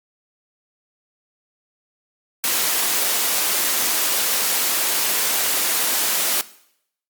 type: high-pass noise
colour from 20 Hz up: white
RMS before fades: -20 dBFS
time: 2.44-6.41 s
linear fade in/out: 0 ms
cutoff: 280 Hz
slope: 12 dB/octave
effects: noise-tail reverb RT60 0.7 s tail -18 dB re dry + Opus 48 kbps